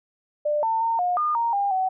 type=tone with pitch steps; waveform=sine; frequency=595 / 899 / 914 / 716 / 1216 / 931 / 803 / 753 Hz; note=D5 / A5 / A#5 / F5 / D#6 / A#5 / G5 / F#5; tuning=+22 / +37 / -34 / +43 / -40 / -2 / +41 / +30 cents; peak=-20 dBFS; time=0.45-1.89 s; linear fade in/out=10 ms; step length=180 ms; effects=none